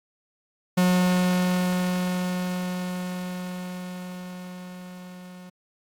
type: tone with level ramp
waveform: 45% pulse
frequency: 181.2 Hz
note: F#3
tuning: 36 cents flat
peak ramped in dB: -17 to -41 dBFS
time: 0.77-5.5 s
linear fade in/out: 10 ms
effects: AAC 64 kbps